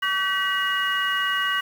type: tone cluster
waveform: sine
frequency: 1140 / 1532 / 1936 / 2880 Hz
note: C#6 / G6 / B6 / F#7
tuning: +48 / -40 / -35 / -47 cents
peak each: -26 dBFS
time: 0.02-1.61 s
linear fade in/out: 10 ms
effects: tanh soft clip ceiling -12 dBFS + 7-bit